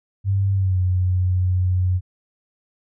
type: tone with pitch glide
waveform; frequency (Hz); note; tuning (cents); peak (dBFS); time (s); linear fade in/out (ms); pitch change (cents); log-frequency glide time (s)
sine; 98 to 91.44; G2 to F#2; 0 to -20; -16; 0.24-2.01; 50; -120; 0.53-0.79
effects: none